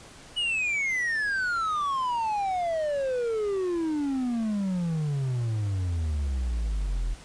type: exponential sweep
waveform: triangle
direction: down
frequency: 2960 to 39.56 Hz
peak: -23 dBFS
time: 0.36-7.15 s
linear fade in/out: 20 ms
effects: pink hiss -48 dBFS RMS until 7.24 s + resampled to 22050 Hz